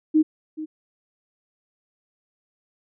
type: tone with echo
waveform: sine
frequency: 311.1 Hz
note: D#4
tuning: in tune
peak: -13 dBFS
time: 0.14-0.23 s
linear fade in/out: 20 ms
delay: 430 ms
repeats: 1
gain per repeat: -15 dB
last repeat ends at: 0.66 s
effects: none